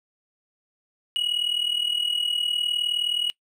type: tone with amplitude modulation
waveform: triangle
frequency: 2908 Hz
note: F#7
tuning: 31 cents flat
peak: -18 dBFS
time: 1.16-3.3 s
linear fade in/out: 0 ms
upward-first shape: sine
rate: 39.4 Hz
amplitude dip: 80%
effects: noise-tail reverb RT60 0.1 s tail -22 dB re dry